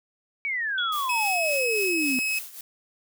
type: exponential sweep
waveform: sine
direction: down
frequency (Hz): 2302 to 246.9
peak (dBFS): -25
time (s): 0.45-2.19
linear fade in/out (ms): 0
type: tone with exponential decay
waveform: sine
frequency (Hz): 3361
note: G#7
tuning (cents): +20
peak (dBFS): -25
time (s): 0.78-1.7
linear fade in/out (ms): 2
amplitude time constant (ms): 200
type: noise with tremolo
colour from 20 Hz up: blue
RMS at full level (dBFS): -35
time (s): 0.92-2.61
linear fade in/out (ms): 2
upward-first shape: triangle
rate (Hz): 3.6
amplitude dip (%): 80
type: tone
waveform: 40% pulse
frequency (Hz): 2565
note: E7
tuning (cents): -48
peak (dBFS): -23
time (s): 1.09-2.39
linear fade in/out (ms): 5
effects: none